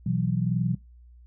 sine chord, B suspended fourth, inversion none, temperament equal with one note detuned, 123.47 / 164.81 / 186.39 Hz, B2 / E3 / F#3, 0 / 0 / +13 cents, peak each -27 dBFS, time 0.06-0.75 s, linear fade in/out 5 ms, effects noise-tail reverb RT60 0.2 s tail -20 dB re dry + added 60 Hz sine -48 dBFS peak until 1.26 s

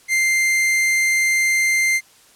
45% pulse tone, 2093 Hz, C7, in tune, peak -15 dBFS, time 0.08-2.01 s, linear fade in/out 50 ms, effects white hiss -51 dBFS RMS until 2.35 s + low-pass 11000 Hz 12 dB/octave

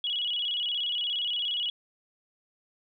sine tone with vibrato, 3124 Hz, G7, 7 cents flat, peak -27 dBFS, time 0.04-1.7 s, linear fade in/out 2 ms, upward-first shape square, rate 17 Hz, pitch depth 110 cents each way, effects none

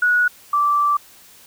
sine tone pair in turn, 1462 / 1167.1 Hz, F#6 / D6, -21 / -11 cents, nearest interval major third, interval 390 cents, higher first, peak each -13 / -14 dBFS, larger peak first, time 0.02-0.28 / 0.53-0.97 s, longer second, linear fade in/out 5 ms, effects white hiss -47 dBFS RMS until 1.46 s

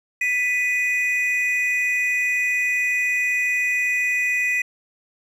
triangle tone pair together, 1983.6 / 2489 Hz, B6 / D#7, +7 / 0 cents, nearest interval major third, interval 393 cents, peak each -20 dBFS, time 0.21-4.62 s, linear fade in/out 5 ms, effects none

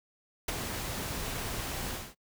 pink noise with ADSR envelope, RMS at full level -29 dBFS, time 0.48-2.15 s, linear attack 5 ms, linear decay 22 ms, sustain -7 dB, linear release 240 ms, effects noise-tail reverb RT60 0.1 s tail -24 dB re dry

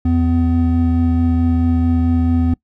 triangle tone pair together, 82.41 / 251.8 Hz, E2 / B3, 0 / +34 cents, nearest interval octave + perfect fifth, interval 1934 cents, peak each -13 dBFS, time 0.05-2.54 s, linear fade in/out 5 ms, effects noise-tail reverb RT60 0.1 s tail -23 dB re dry

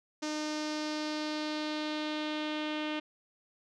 sawtooth tone with low-pass filter sweep, 304.7 Hz, D#4, 36 cents flat, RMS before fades -35 dBFS, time 0.22-3 s, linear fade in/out 10 ms, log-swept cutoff 5900 to 3100 Hz, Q 2.7, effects none

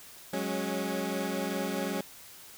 20% pulse chord, F# suspended second, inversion none, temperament equal with one note detuned, 185 / 207.7 / 275.1 Hz, F#3 / G#3 / C#4, 0 / 0 / -13 cents, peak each -30 dBFS, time 0.33-2.01 s, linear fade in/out 5 ms, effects white hiss -50 dBFS RMS until 2.57 s

